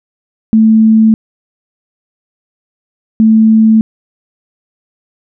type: tone pair in turn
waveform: sine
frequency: 220.5 / 220.5 Hz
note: A3 / A3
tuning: +4 / +4 cents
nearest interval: unison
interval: 0 cents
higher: neither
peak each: -3 dBFS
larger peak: neither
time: 0.53-1.14 / 3.2-3.81 s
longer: neither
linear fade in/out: 0 ms
effects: none